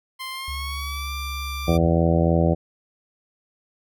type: tone with pitch glide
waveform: 15% pulse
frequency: 1046.5 to 1181.5 Hz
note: C6 to D6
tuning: 0 to +10 cents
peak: -24 dBFS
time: 0.19-1.78 s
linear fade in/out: 20 ms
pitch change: +210 cents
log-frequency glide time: 0.31-1.12 s
type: tone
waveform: sine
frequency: 69.3 Hz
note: C#2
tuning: in tune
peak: -29 dBFS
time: 0.48-1.88 s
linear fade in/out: 0 ms
type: harmonic tone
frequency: 83.4 Hz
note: E2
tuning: 21 cents sharp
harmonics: 1 / 2 / 3 / 4 / 5 / 6 / 7 / 8 / 9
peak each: -22 / -20 / -28 / -25 / -30 / -26 / -25 / -32 / -30 dBFS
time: 1.67-2.55 s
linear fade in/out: 20 ms
effects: none